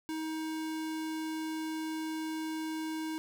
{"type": "tone", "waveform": "square", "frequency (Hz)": 316.3, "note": "D#4", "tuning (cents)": 29, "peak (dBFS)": -35, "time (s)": [0.09, 3.18], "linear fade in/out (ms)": 0, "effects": []}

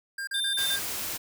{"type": "tone bursts", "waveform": "square", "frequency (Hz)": 1602, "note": "G6", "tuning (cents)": 37, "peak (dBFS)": -32, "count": 5, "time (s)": [0.18, 0.793], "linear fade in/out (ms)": 5, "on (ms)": 93, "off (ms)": 37}
{"type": "tone", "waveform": "square", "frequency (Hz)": 3588, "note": "A7", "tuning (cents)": 33, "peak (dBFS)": -27, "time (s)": [0.34, 0.76], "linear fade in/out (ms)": 5}
{"type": "noise", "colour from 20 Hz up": "white", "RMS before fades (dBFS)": -33, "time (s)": [0.57, 1.18], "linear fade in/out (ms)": 20}
{"effects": []}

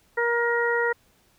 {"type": "harmonic tone", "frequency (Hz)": 472.1, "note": "A#4", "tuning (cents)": 22, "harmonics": [1, 2, 3, 4], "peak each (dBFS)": [-24, -29, -28, -26], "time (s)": [0.17, 0.93], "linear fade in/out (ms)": 10, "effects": ["pink hiss -62 dBFS RMS until 1.38 s"]}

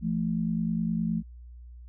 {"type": "tone pair together", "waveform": "sine", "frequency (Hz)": [170.31, 220], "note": ["F3", "A3"], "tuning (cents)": [-43, 0], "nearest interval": "major third", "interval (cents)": 443, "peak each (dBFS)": -28, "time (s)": [0.01, 1.23], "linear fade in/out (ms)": 50, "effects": ["added 60 Hz sine -43 dBFS peak until 1.88 s"]}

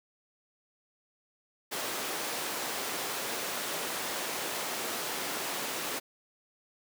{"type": "high-pass noise", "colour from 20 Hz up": "pink", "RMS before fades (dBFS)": -35, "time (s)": [1.71, 6], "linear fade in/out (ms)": 20, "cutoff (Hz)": 370, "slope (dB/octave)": 12, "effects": []}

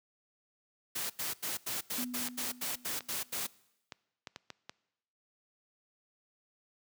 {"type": "noise bursts", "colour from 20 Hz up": "white", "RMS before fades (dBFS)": -36, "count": 11, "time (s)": [0.95, 3.47], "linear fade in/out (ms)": 10, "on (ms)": 150, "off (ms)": 87}
{"type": "tone with exponential decay", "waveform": "sine", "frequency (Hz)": 246.9, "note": "B3", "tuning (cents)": 0, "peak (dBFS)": -35, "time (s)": [1.98, 3.5], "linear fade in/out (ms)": 5, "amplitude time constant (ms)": 330}
{"type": "clicks", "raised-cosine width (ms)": 0.2, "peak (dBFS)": -25, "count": 11, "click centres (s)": [2.286, 2.453, 2.636, 3.007, 3.11, 3.455, 3.922, 4.272, 4.361, 4.503, 4.695]}
{"effects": ["noise-tail reverb RT60 0.9 s tail -22 dB re dry", "high-pass 100 Hz 12 dB/octave"]}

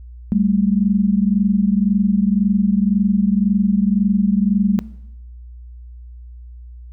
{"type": "tone pair together", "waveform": "sine", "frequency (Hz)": [194.9, 216.8], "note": ["G3", "A3"], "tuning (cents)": [-10, -25], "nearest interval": "major second", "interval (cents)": 185, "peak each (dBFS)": -16, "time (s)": [0.32, 4.79], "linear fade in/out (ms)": 0, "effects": ["noise-tail reverb RT60 0.9 s tail -20 dB re dry", "added 60 Hz sine -34 dBFS peak until 6.92 s"]}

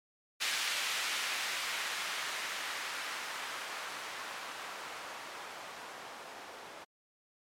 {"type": "noise with low-pass filter sweep", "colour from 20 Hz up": "violet", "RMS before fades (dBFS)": -39, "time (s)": [0.4, 6.85], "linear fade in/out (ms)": 20, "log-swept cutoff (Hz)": [2400, 690], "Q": 0.86, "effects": ["MP3 96 kbps"]}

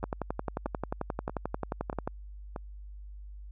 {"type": "two click trains", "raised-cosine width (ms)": 1, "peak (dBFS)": [-17, -22], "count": [24, 5], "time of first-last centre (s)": [[0.04, 2.075], [0.03, 2.562]], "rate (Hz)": [11.3, 1.58], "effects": ["added 50 Hz sine -42 dBFS peak until 3.51 s"]}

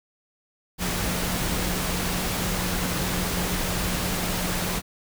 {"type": "tone in noise", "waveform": "sine", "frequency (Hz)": 180, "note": "F#3", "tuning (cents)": -47, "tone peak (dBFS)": -31, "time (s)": [0.78, 4.82], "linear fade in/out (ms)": 50, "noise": "pink", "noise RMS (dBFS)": -27, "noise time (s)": [0.78, 4.82], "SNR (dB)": -7, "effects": []}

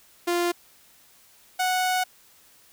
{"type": "tone pair in turn", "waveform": "sawtooth", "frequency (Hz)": [348.2, 737.8], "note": ["F4", "F#5"], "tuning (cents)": [-5, -5], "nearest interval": "octave + minor second", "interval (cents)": 1300, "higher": "second", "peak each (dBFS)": -18, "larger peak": "neither", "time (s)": [[0.27, 0.52], [1.59, 2.04]], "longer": "second", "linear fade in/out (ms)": 10, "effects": ["white hiss -56 dBFS RMS until 2.72 s"]}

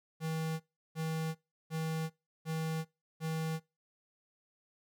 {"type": "tone bursts", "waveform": "square", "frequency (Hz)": 160, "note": "D#3", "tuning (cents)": 49, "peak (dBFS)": -34, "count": 5, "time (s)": [0.2, 3.6], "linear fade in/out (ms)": 50, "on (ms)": 400, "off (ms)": 350, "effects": ["noise-tail reverb RT60 0.3 s tail -24 dB re dry"]}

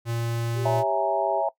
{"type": "tone", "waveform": "square", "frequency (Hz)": 116.54, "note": "A#2", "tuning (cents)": 0, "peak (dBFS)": -26, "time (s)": [0.05, 0.84], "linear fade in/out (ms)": 50}
{"type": "tone with pitch glide", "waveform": "sine", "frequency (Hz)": [391.2, 394.6], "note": ["G4", "G4"], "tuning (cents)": [-4, 11], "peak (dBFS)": -31, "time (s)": [0.54, 1.43], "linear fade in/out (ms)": 50, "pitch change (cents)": 15, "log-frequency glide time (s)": [0.66, 0.75]}
{"type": "chord", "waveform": "sine", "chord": "A# half-diminished seventh", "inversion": "first", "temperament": "equal", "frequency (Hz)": [554.4, 659.3, 830.6, 932.3], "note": ["C#5", "E5", "G#5", "A#5"], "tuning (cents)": [0, 0, 0, 0], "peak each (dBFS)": [-28, -24, -27, -30], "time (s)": [0.65, 1.49], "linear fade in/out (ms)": 5}
{"effects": ["noise-tail reverb RT60 0.1 s tail -19 dB re dry"]}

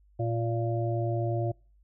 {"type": "harmonic tone with a mistuned harmonic", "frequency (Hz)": 116, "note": "A#2", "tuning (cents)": -8, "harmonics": [1, 3, 5, 6], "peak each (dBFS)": [-28, -33, -35, -36], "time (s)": [0.19, 1.52], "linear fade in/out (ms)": 10, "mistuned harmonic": 6, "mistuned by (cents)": -18, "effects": ["noise-tail reverb RT60 0.4 s tail -26 dB re dry", "added 50 Hz sine -58 dBFS peak until 1.83 s"]}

